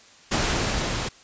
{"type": "noise with level ramp", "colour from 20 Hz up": "pink", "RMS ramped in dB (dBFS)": [-22, -28], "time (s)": [0.31, 1.09], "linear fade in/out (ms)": 10, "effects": ["white hiss -51 dBFS RMS until 1.23 s", "resampled to 16000 Hz"]}